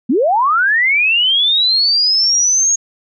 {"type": "linear sweep", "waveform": "sine", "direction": "up", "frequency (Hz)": [209.1, 6645], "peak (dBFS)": -10, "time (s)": [0.09, 2.76], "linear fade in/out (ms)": 10, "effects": []}